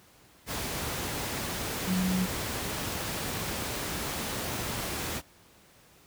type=tone in noise; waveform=sine; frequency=185 Hz; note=F#3; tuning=in tune; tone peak=-25 dBFS; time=1.86-2.28 s; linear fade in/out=50 ms; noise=pink; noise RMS=-33 dBFS; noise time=0.46-5.22 s; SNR=+5 dB; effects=pink hiss -58 dBFS RMS until 6.06 s + high-pass 60 Hz 12 dB/octave